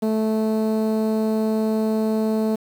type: tone with low-pass filter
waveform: sawtooth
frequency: 218.6 Hz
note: A3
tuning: 11 cents flat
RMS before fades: -21 dBFS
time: 0.02-2.56 s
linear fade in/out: 10 ms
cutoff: 620 Hz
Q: 1.2
effects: 7-bit